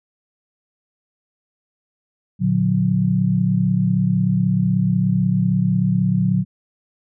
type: chord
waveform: sine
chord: Bb augmented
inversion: none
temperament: equal with one note detuned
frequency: 116.54 / 146.83 / 182.98 Hz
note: Bb2 / D3 / F#3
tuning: 0 / 0 / -19 cents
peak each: -21 / -21 / -17 dBFS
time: 2.39-6.45 s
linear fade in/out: 50 ms
effects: none